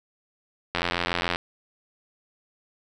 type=click train; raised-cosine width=0.3 ms; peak=-8 dBFS; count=54; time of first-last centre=0.75-1.359 s; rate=87 Hz; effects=none